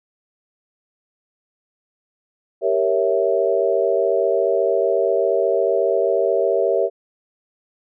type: chord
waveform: sine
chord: G diminished seventh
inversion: none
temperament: equal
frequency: 392 / 466.2 / 554.4 / 659.3 Hz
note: G4 / Bb4 / Db5 / Fb5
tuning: 0 / 0 / 0 / 0 cents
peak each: -21 dBFS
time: 2.61-6.9 s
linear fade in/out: 50 ms
effects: none